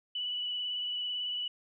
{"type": "tone with vibrato", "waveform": "sine", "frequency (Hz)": 2960, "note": "F#7", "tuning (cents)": 0, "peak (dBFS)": -32, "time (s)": [0.15, 1.48], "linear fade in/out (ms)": 5, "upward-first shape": "sine", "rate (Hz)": 18, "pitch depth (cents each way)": 19, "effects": []}